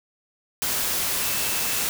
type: tone in noise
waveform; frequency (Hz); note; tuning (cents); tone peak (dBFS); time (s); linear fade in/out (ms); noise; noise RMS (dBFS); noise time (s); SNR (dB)
sine; 2637; E7; 0; -36; 1.22-1.83; 0; white; -25; 0.62-1.89; -14
effects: none